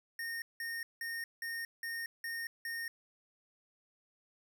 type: tone bursts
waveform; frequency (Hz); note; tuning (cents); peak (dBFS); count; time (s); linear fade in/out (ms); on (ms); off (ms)
square; 1841; A#6; -22; -38; 7; 0.19-2.88; 2; 230; 180
effects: none